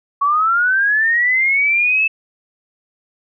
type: linear sweep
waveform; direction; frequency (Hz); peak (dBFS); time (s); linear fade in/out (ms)
sine; up; 1108 to 2637; -12; 0.21-2.08; 10
effects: none